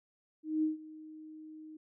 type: tone with ADSR envelope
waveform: sine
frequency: 311.6 Hz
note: D#4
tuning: 3 cents sharp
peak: -26 dBFS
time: 0.43-1.77 s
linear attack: 200 ms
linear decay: 140 ms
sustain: -20 dB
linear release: 6 ms
effects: none